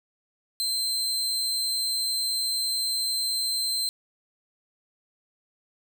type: tone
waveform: sawtooth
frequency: 4113 Hz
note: C8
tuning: 30 cents flat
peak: -22 dBFS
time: 0.6-3.89 s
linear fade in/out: 0 ms
effects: none